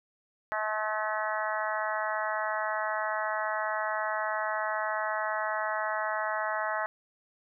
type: harmonic tone with a mistuned harmonic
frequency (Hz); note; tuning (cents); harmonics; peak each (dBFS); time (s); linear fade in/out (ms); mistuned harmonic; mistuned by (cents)
214.6; A3; -43; 3 / 4 / 5 / 6 / 7 / 8 / 9; -34 / -35 / -36 / -37 / -37 / -38 / -39; 0.52-6.86; 0; 7; +16
effects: none